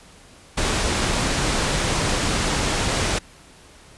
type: low-pass noise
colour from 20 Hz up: pink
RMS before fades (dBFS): -22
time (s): 0.57-3.19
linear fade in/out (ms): 10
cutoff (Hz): 9300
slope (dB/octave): 24
effects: pink hiss -48 dBFS RMS until 3.97 s + resampled to 24000 Hz